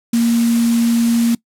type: tone in noise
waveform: sine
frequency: 233.1 Hz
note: A#3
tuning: in tune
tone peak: -11 dBFS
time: 0.13-1.35 s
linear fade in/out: 5 ms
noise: white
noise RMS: -27 dBFS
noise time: 0.13-1.35 s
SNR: +13 dB
effects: noise-tail reverb RT60 0.1 s tail -22 dB re dry + low-pass 12000 Hz 12 dB/octave